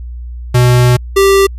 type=tone pair in turn; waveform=square; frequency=123.47 / 392 Hz; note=B2 / G4; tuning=0 / 0 cents; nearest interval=octave + minor sixth; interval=2000 cents; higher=second; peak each=-6 dBFS; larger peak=neither; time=0.54-0.97 / 1.16-1.47 s; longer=first; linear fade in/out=10 ms; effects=added 60 Hz sine -22 dBFS peak until 1.58 s + resampled to 32000 Hz